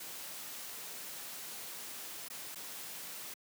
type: noise with dropouts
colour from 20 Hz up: white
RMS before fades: -45 dBFS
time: 0-3.34 s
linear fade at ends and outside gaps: 5 ms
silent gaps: 2.285-2.3 / 2.548-2.556 s
effects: high-pass 150 Hz 12 dB/octave